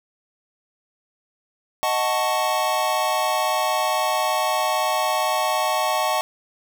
square chord, D# half-diminished seventh, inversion none, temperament equal, 622.3 / 740 / 880 / 1108.7 Hz, D#5 / F#5 / A5 / C#6, 0 / 0 / 0 / 0 cents, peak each -26 dBFS, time 1.83-6.21 s, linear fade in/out 0 ms, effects none

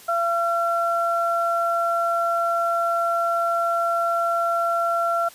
sine tone pair together, 680 / 1360 Hz, F5 / F6, -46 / -46 cents, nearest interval octave, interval 1200 cents, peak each -22 dBFS, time 0.08-5.29 s, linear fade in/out 10 ms, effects white hiss -46 dBFS RMS until 5.34 s + resampled to 32000 Hz

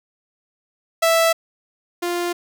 sawtooth tone pair in turn, 659.3 / 349.3 Hz, E5 / F4, 0 / 0 cents, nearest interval major seventh, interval 1100 cents, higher first, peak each -10 / -17 dBFS, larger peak first, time 1.02-1.33 / 2.02-2.33 s, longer neither, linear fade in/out 10 ms, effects none

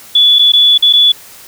sine tone with dropouts, 3435 Hz, A7, 42 cents flat, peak -4 dBFS, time 0.15-1.12 s, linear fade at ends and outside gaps 5 ms, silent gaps 0.387-0.392 / 0.521-0.534 / 0.778-0.824 / 0.928-0.934 s, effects white hiss -36 dBFS RMS until 1.47 s

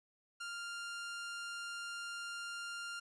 sawtooth tone, 1396.9 Hz, F6, in tune, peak -38 dBFS, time 0.4-3 s, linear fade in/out 10 ms, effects resampled to 22050 Hz + 12-bit

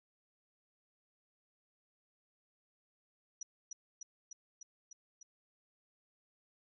sine tone with echo, 5860 Hz, F#8, 18 cents flat, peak -40 dBFS, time 3.41-3.43 s, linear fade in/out 5 ms, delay 300 ms, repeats 6, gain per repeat -2 dB, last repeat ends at 5.23 s, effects none

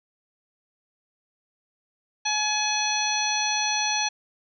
harmonic tone, 846 Hz, G#5, 32 cents sharp, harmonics 1 / 2 / 3 / 4 / 5 / 7, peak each -28 / -34 / -29 / -32 / -30 / -28 dBFS, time 2.25-4.09 s, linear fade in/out 10 ms, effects none

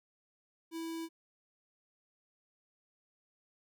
square tone with notch filter, 328.3 Hz, E4, 7 cents flat, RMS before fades -40 dBFS, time 0.71-1.09 s, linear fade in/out 50 ms, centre 1400 Hz, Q 1.6, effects none

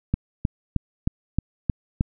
click train, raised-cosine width 5 ms, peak -8 dBFS, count 7, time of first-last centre 0.14-2.009 s, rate 3.21 Hz, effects none

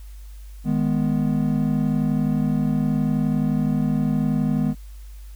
triangle chord, G# minor, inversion second, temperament equal, 155.56 / 207.7 / 246.9 Hz, D#3 / G#3 / B3, 0 / 0 / 0 cents, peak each -21 dBFS, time 0.64-4.75 s, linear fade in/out 50 ms, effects added 50 Hz sine -36 dBFS peak until 5.35 s + white hiss -55 dBFS RMS until 5.35 s

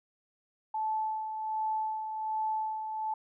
sine tone with tremolo, 871 Hz, A5, 18 cents flat, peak -28 dBFS, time 0.74-3.14 s, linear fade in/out 5 ms, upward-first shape sine, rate 1.3 Hz, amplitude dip 50%, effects none

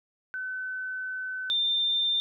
sine tone pair in turn, 1516 / 3592 Hz, F#6 / A7, +42 / +35 cents, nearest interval octave + minor third, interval 1493 cents, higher second, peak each -31 / -23 dBFS, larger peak second, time 0.34-1.5 / 1.5-2.2 s, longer first, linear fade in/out 0 ms, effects none

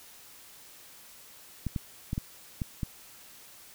clicks, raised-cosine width 5 ms, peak -18 dBFS, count 6, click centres 1.667 / 1.762 / 2.131 / 2.179 / 2.618 / 2.832 s, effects white hiss -52 dBFS RMS until 3.74 s

